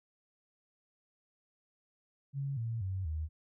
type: tone with pitch steps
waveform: sine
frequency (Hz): 138.59 / 114.54 / 94.66 / 78.23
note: C#3 / A#2 / F#2 / D#2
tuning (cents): 0 / -30 / +40 / +10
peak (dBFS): -33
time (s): 2.33-3.29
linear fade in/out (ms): 50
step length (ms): 240
effects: none